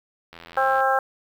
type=click train; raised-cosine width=0.3 ms; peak=-25 dBFS; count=41; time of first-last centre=0.33-0.804 s; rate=84.3 Hz
type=harmonic tone; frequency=266.2 Hz; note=C4; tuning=30 cents sharp; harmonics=2 / 3 / 4 / 5 / 6; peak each=-24 / -21 / -28 / -24 / -26 dBFS; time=0.57-0.99 s; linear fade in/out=2 ms
effects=8-bit